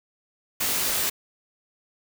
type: noise with comb filter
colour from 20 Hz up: white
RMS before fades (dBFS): -25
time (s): 0.6-1.1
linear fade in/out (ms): 10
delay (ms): 19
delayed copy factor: +0.8
effects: none